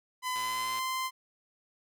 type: tone with pitch glide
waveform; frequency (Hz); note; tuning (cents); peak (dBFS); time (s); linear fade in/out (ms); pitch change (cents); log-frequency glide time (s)
sawtooth; 1011 to 1038.2; B5 to C6; +40 to -14; -27; 0.22-1.11; 50; +46; 0.39-0.78
type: click train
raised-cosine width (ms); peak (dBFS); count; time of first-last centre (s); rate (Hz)
0.2; -27; 50; 0.36-0.79; 114
effects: none